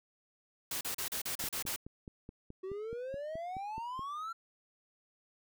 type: noise bursts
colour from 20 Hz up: white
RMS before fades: -37 dBFS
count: 8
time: 0.71-1.762 s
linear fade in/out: 5 ms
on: 100 ms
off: 36 ms
type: click train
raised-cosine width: 3 ms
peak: -33 dBFS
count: 13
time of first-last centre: 1.44-3.993 s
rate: 4.7 Hz
type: exponential sweep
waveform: triangle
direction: up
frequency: 370 to 1375 Hz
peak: -36 dBFS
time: 2.63-4.33 s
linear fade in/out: 10 ms
effects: none